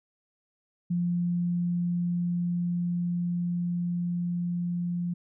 sine tone with level ramp, 174.61 Hz, F3, in tune, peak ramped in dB -24 to -27 dBFS, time 0.9-5.14 s, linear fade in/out 10 ms, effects none

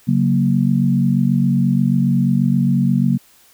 sine chord, F# major, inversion second, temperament equal, 138.59 / 185 / 233.1 Hz, C#3 / F#3 / A#3, 0 / 0 / 0 cents, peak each -17 dBFS, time 0.07-3.18 s, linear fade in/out 20 ms, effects white hiss -51 dBFS RMS until 3.53 s

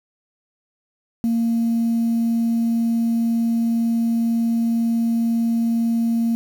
sine tone, 230.5 Hz, A#3, 19 cents flat, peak -15 dBFS, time 1.24-6.35 s, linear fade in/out 0 ms, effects tanh soft clip ceiling -14 dBFS + 7-bit

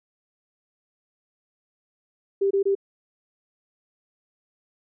sine tone bursts, 394.2 Hz, G4, 10 cents sharp, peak -18 dBFS, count 3, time 2.41-2.752 s, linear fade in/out 10 ms, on 98 ms, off 24 ms, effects none

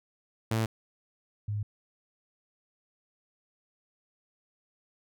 sawtooth / sine tone pair in turn, 111.7 / 104.15 Hz, A2 / G#2, +27 / +5 cents, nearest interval minor second, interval 122 cents, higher first, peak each -22 / -29 dBFS, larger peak first, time 0.51-0.66 / 1.48-1.63 s, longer neither, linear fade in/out 5 ms, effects none

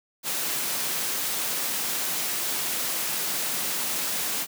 white high-pass noise, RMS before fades -28 dBFS, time 0.23-4.47 s, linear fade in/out 50 ms, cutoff 140 Hz, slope 24 dB/octave, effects none

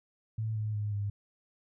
sine tone with pitch steps, 110.3 / 107.41 / 104.59 / 101.85 Hz, A2 / A2 / G#2 / G#2, +5 / -41 / +13 / -33 cents, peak -30 dBFS, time 0.38-1.1 s, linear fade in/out 5 ms, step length 180 ms, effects none

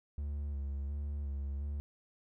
triangle tone with vibrato, 71 Hz, C#2, 42 cents sharp, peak -33 dBFS, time 0.18-1.8 s, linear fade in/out 0 ms, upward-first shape square, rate 1.4 Hz, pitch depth 32 cents each way, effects none

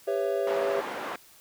triangle chord, C# half-diminished seventh, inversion second, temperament just, 399.1 / 498.9 / 554.4 / 665.2 Hz, G4 / B4 / C#5 / E5, +31 / +17 / 0 / +16 cents, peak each -27 / -31 / -28 / -30 dBFS, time 0.07-0.81 s, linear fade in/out 10 ms
white band-pass noise, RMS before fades -35 dBFS, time 0.47-1.16 s, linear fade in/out 2 ms, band 320 to 1200 Hz, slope 12 dB/octave
effects white hiss -55 dBFS RMS until 1.4 s

